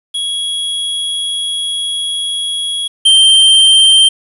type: tone pair in turn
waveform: square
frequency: 3327 / 3142 Hz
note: G#7 / G7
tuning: +2 / +3 cents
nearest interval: minor second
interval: 99 cents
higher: first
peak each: -16 / -5 dBFS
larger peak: second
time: 0.14-2.88 / 3.05-4.09 s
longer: first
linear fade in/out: 10 ms
effects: resampled to 32000 Hz + 7-bit